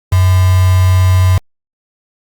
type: tone with quantisation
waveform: sine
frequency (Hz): 92.3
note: F#2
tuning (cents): -4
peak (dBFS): -6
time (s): 0.12-1.38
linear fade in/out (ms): 5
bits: 3
effects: Opus 48 kbps